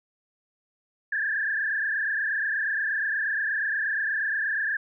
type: tone with frequency modulation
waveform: sine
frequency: 1686 Hz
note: G#6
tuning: 26 cents sharp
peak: -24 dBFS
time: 1.12-4.77 s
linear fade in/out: 5 ms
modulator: 28.4 Hz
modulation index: 3.2
effects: none